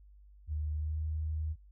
sine tone with pitch glide, 76 to 78 Hz, D#2 to D#2, -40 to +5 cents, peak -32 dBFS, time 0.47-1.56 s, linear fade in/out 50 ms, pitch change +45 cents, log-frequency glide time 0.74-1 s, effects noise-tail reverb RT60 0.1 s tail -24 dB re dry + added 50 Hz sine -54 dBFS peak until 1.71 s

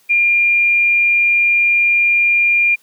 sine tone, 2400 Hz, D7, 37 cents sharp, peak -10 dBFS, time 0.09-2.76 s, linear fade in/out 20 ms, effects white hiss -54 dBFS RMS until 2.82 s + high-pass 150 Hz 12 dB/octave

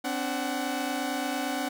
sawtooth tone cluster, 260.2 / 288.9 / 747 Hz, C4 / D4 / F#5, -9 / -28 / +16 cents, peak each -29 dBFS, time 0.04-1.69 s, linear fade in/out 10 ms, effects none

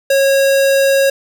square tone, 547 Hz, C#5, 23 cents flat, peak -10 dBFS, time 0.1-1.1 s, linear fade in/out 5 ms, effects none

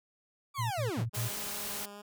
40% pulse linear sweep, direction down, 1174.7 to 51.91 Hz, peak -32 dBFS, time 0.54-1.06 s, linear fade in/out 50 ms
sine tone bursts, 115.5 Hz, A#2, 16 cents flat, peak -31 dBFS, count 4, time 0.58-1.289 s, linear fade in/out 20 ms, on 130 ms, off 63 ms
10% pulse tone with vibrato, 204.9 Hz, G#3, 23 cents flat, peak -37 dBFS, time 1.13-2.02 s, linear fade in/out 10 ms, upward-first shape sine, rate 4.8 Hz, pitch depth 14 cents each way
white noise, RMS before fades -38 dBFS, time 1.14-1.86 s, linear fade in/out 10 ms
effects none

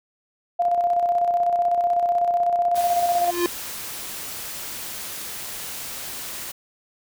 sine tone with tremolo, 698.5 Hz, F5, in tune, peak -16 dBFS, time 0.59-3.31 s, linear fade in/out 10 ms, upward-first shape square, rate 16 Hz, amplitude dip 40%
white noise, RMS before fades -33 dBFS, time 2.75-6.52 s, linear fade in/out 10 ms
square tone with exponential growth, 348.2 Hz, F4, 5 cents flat, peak -17 dBFS, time 3.06-3.46 s, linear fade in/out 0 ms, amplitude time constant 85 ms
effects none

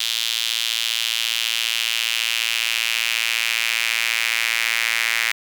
sawtooth tone with high-pass filter sweep, 114.7 Hz, A#2, 28 cents flat, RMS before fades -22 dBFS, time 0-5.32 s, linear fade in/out 5 ms, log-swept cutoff 3400 to 2100 Hz, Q 3, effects none

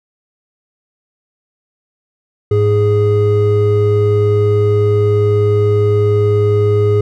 triangle tone pair together, 105.4 / 415.3 Hz, G#2 / G#4, +26 / 0 cents, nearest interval 2 octaves, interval 2374 cents, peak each -10 dBFS, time 2.51-7.01 s, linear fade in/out 5 ms, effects none

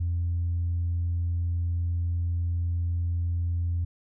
sine tone, 85.9 Hz, F2, 28 cents flat, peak -23 dBFS, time 0-3.85 s, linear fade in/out 10 ms, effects tanh soft clip ceiling -21 dBFS

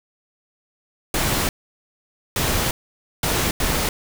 pink noise bursts at uneven times, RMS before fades -21 dBFS, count 4, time 1.14-1.49 / 2.36-2.71 / 3.23-3.51 / 3.6-3.89 s, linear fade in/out 2 ms, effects none

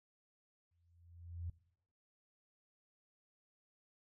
sine tone with exponential growth, 85.6 Hz, F2, 34 cents flat, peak -38 dBFS, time 0.71-1.5 s, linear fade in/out 5 ms, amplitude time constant 170 ms, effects noise-tail reverb RT60 0.7 s tail -20 dB re dry

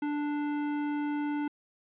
sine tone with hard clipping, 293.7 Hz, D4, in tune, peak -31 dBFS, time 0.02-1.48 s, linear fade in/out 5 ms, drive 14 dB, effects resampled to 8000 Hz

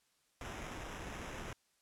pink noise with sample-and-hold, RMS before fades -45 dBFS, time 0.41-1.53 s, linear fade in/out 2 ms, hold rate 4410 Hz, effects white hiss -75 dBFS RMS until 1.81 s + low-pass 10000 Hz 12 dB/octave

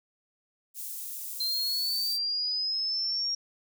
white high-pass noise, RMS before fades -38 dBFS, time 0.74-2.19 s, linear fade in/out 50 ms, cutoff 8500 Hz, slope 12 dB/octave
sine linear sweep, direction up, 4110 to 5600 Hz, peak -27 dBFS, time 1.4-3.35 s, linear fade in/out 5 ms
effects none

